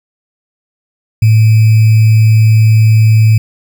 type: tone with sample-and-hold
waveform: sine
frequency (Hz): 110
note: A2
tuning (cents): 0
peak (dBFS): -3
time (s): 1.22-3.38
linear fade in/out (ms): 5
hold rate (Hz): 2450
effects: none